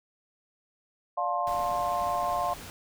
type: chord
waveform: sine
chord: D minor seventh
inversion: none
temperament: just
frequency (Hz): 587.3 / 704.8 / 881 / 1057.2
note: D5 / F5 / A5 / C6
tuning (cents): 0 / +16 / +2 / +18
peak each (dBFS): -35 / -29 / -35 / -30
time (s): 1.17-2.54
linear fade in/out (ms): 10
type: noise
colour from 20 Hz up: pink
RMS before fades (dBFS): -43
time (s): 1.47-2.7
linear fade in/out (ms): 0
effects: none